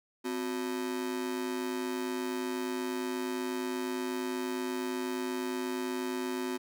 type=ring-modulated tone; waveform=45% pulse; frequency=312.4 Hz; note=D#4; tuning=7 cents sharp; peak=-29 dBFS; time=0.24-6.58 s; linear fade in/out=20 ms; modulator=54.2 Hz; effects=none